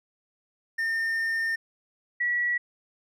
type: tone pair in turn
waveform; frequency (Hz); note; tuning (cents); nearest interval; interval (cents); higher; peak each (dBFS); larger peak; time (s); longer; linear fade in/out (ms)
triangle / sine; 1815 / 1935.2; A#6 / B6; -47 / -36; minor second; 111; second; -23; neither; 0.78-1.56 / 2.2-2.58; first; 10
effects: none